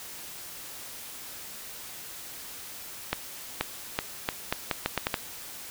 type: accelerating click train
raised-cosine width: 0.3 ms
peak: -9 dBFS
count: 10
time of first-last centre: 3.13-5.142 s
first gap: 480 ms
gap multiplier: 0.79
effects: white hiss -42 dBFS RMS until 5.7 s